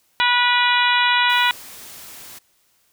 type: harmonic tone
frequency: 487.5 Hz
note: B4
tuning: 23 cents flat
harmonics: 2 / 3 / 4 / 5 / 6 / 7 / 8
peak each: -19 / -21 / -22 / -23 / -24 / -24 / -25 dBFS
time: 0.2-1.51 s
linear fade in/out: 0 ms
type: noise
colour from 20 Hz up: white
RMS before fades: -39 dBFS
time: 1.29-2.39 s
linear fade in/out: 10 ms
effects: white hiss -62 dBFS RMS until 2.92 s